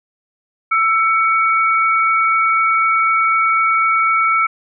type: tone pair together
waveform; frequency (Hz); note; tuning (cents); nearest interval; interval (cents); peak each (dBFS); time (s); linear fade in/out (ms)
sine; 1328 / 2244; E6 / C#7; +12 / +21; major sixth; 909; -13 / -17; 0.71-4.47; 10
effects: none